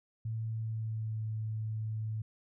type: tone with pitch glide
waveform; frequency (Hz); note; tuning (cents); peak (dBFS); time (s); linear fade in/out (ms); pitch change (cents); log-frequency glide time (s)
sine; 111.8 to 109.37; A2 to A2; +28 to -10; -33; 0.25-2.22; 5; -38; 0.48-1.25
effects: none